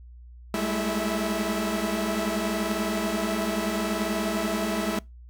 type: tone cluster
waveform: sawtooth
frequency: 199.4 / 210.9 / 220.1 / 330.6 / 652 Hz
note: G3 / G#3 / A3 / E4 / E5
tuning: +30 / +27 / +1 / +5 / -19 cents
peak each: -28 dBFS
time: 0.54-4.99 s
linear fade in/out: 2 ms
effects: noise-tail reverb RT60 0.2 s tail -23 dB re dry + added 60 Hz sine -43 dBFS peak until 5.29 s

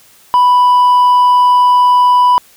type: tone with hard clipping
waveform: sine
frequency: 989 Hz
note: B5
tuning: 2 cents sharp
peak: -6 dBFS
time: 0.34-2.38 s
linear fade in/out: 0 ms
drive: 2 dB
effects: white hiss -45 dBFS RMS until 2.56 s

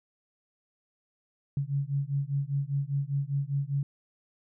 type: beating tone pair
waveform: sine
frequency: 137.7 / 142.7 Hz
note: C#3 / D3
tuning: -11 / -49 cents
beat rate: 5 Hz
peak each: -30 dBFS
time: 1.57-3.83 s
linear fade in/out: 2 ms
effects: none

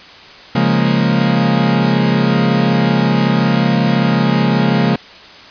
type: chord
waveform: 40% pulse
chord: Bb minor seventh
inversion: first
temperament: equal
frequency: 138.59 / 174.61 / 207.7 / 233.1 Hz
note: Db3 / F3 / Ab3 / Bb3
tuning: 0 / 0 / 0 / 0 cents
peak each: -16 dBFS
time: 0.55-4.96 s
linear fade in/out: 5 ms
effects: white hiss -37 dBFS RMS until 5.5 s + resampled to 11025 Hz

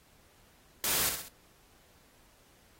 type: noise with echo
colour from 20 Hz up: white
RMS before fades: -30 dBFS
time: 0.84-1.09 s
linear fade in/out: 0 ms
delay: 64 ms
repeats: 3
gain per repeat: -6 dB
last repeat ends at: 1.282 s
effects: pink hiss -63 dBFS RMS until 2.79 s + AAC 48 kbps

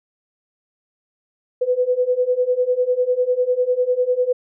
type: beating tone pair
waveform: sine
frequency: 493.9 / 503.9 Hz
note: B4 / B4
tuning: 0 / +35 cents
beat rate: 10 Hz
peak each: -20 / -18 dBFS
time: 1.61-4.33 s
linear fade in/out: 10 ms
effects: none

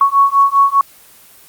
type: beating tone pair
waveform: sine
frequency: 1108.7 / 1113.7 Hz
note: C#6 / C#6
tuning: 0 / +8 cents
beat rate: 5 Hz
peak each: -11 dBFS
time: 0.01-0.81 s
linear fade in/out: 2 ms
effects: white hiss -43 dBFS RMS until 1.48 s + Opus 24 kbps

